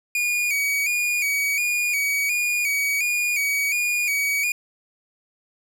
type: tone with vibrato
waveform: 45% pulse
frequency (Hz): 2349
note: D7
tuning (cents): 0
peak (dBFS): -20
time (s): 0.15-4.52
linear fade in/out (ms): 2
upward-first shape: square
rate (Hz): 1.4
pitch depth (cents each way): 65
effects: none